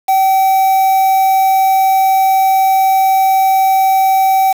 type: tone with quantisation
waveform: triangle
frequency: 768 Hz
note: G5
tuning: 36 cents flat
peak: -6 dBFS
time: 0.08-4.53 s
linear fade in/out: 10 ms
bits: 4
effects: none